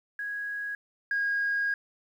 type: tone pair in turn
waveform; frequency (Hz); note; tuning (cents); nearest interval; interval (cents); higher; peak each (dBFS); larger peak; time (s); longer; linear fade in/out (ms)
sine; 1656 / 1635.1; G#6 / G#6; -5 / -27; unison; 22; first; -31 / -24; second; 0.19-0.75 / 1.11-1.74; second; 2
effects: tanh soft clip ceiling -21 dBFS + 10-bit